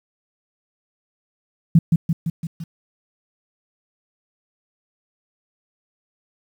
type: tone with echo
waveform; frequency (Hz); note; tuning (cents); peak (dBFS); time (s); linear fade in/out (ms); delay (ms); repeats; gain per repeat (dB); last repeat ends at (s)
sine; 164.81; E3; 0; -7; 1.75-1.79; 5; 170; 5; -4; 2.64
effects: 8-bit